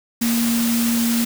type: tone in noise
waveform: sine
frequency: 233.1 Hz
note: A#3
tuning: in tune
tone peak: -17 dBFS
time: 0.21-1.25 s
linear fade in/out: 10 ms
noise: white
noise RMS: -25 dBFS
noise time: 0.21-1.25 s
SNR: +5 dB
effects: none